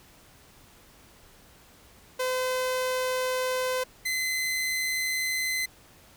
sawtooth tone pair in turn, 511 / 2044 Hz, C5 / C7, -41 / -41 cents, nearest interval 2 octaves, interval 2400 cents, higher second, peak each -22 / -23 dBFS, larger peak first, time 2.19-3.84 / 4.05-5.66 s, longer first, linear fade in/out 10 ms, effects pink hiss -55 dBFS RMS until 6.16 s

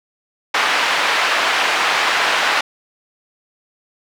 pink band-pass noise, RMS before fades -17 dBFS, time 0.54-2.61 s, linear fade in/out 5 ms, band 950 to 3100 Hz, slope 12 dB/octave, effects none

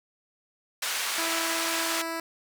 pink band-pass noise, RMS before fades -30 dBFS, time 0.82-2.02 s, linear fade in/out 5 ms, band 1200 to 12000 Hz, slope 12 dB/octave
10% pulse tone, 329.6 Hz, E4, in tune, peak -22 dBFS, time 1.18-2.2 s, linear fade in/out 2 ms
effects none

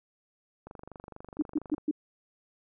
click train, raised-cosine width 1 ms, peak -30 dBFS, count 28, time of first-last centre 0.67-1.781 s, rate 24.3 Hz
sine tone bursts, 301.7 Hz, D4, 47 cents sharp, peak -24 dBFS, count 4, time 1.39-1.912 s, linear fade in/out 5 ms, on 33 ms, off 130 ms
effects none

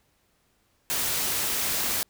white noise, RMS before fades -27 dBFS, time 0.9-2.03 s, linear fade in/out 0 ms, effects pink hiss -68 dBFS RMS until 2.09 s

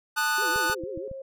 45% pulse chord, D# diminished, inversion second, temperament equal with one note detuned, 880 / 1230.2 / 1480 Hz, A5 / D#6 / F#6, 0 / -20 / 0 cents, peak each -30 / -30 / -25 dBFS, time 0.16-0.75 s, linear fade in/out 20 ms
sine tone with vibrato, 370 Hz, F#4, in tune, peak -34 dBFS, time 0.38-1.08 s, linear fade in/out 2 ms, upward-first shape triangle, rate 6.3 Hz, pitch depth 290 cents each way
sine tone with pitch glide, 498.1 to 536.9 Hz, B4 to C5, +15 to +45 cents, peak -35 dBFS, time 0.42-1.22 s, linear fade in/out 5 ms, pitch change +130 cents, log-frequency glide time 0.54-1.02 s
click train, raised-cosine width 5 ms, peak -28 dBFS, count 5, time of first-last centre 0.56-1.114 s, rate 7.22 Hz
effects none

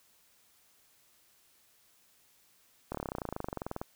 slowing click train, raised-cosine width 1 ms, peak -21 dBFS, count 25, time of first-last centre 2.92-3.815 s, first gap 26 ms, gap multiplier 1.03, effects white hiss -66 dBFS RMS until 3.95 s

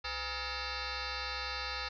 sine tone with frequency modulation, 1396.9 Hz, F6, in tune, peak -35 dBFS, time 0.04-1.89 s, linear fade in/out 10 ms, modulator 444 Hz, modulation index 7.7, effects none

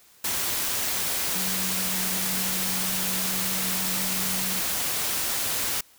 sine tone in noise, 186.9 Hz, F#3, 18 cents sharp, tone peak -34 dBFS, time 1.35-4.6 s, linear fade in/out 5 ms, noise white, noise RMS -27 dBFS, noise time 0.24-5.81 s, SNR -10 dB, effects white hiss -56 dBFS RMS until 5.98 s

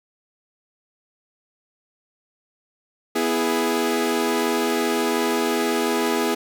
sawtooth chord, E major, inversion second, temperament equal, 246.9 / 329.6 / 415.3 Hz, B3 / E4 / G#4, 0 / 0 / 0 cents, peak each -21 / -21 / -19 dBFS, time 3.15-6.35 s, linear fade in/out 10 ms, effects none

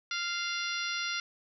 harmonic tone with a mistuned harmonic, 696 Hz, F5, 6 cents flat, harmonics 2 / 3 / 4 / 5 / 6 / 7 / 8, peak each -36 / -38 / -39 / -40 / -41 / -41 / -42 dBFS, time 0.11-1.2 s, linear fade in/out 2 ms, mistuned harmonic 8, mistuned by +25 cents, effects none

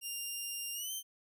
10% pulse tone with pitch glide, 2798 to 3105 Hz, F7 to G7, +3 to -17 cents, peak -30 dBFS, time 0.01-1.03 s, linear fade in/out 50 ms, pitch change +180 cents, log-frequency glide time 0.74-0.92 s, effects none

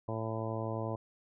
harmonic tone, 111.5 Hz, A2, 23 cents sharp, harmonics 1 / 2 / 3 / 4 / 5 / 6 / 7 / 8 / 9, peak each -37 / -43 / -42 / -43 / -41 / -43 / -48 / -47 / -45 dBFS, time 0.08-0.96 s, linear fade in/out 5 ms, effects none

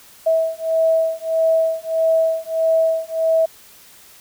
sine beating tone pair, 648 / 649.6 Hz, E5 / E5, -30 / -26 cents, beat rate 1.6 Hz, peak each -18 / -18 dBFS, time 0.26-3.46 s, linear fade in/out 10 ms, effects white hiss -46 dBFS RMS until 4.2 s

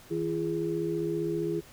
sine tone cluster, 161.4 / 339.4 / 414.5 Hz, E3 / F4 / G#4, -36 / -49 / -3 cents, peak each -35 / -30 / -32 dBFS, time 0.1-1.61 s, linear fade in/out 20 ms, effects pink hiss -53 dBFS RMS until 1.72 s

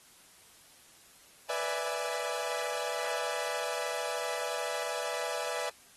sawtooth chord, E dominant seventh, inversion second, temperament equal, 493.9 / 587.3 / 659.3 / 830.6 Hz, B4 / D5 / E5 / G#5, 0 / 0 / 0 / 0 cents, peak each -34 / -34 / -34 / -36 dBFS, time 1.49-5.7 s, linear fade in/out 10 ms, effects white hiss -58 dBFS RMS until 5.96 s + AAC 32 kbps

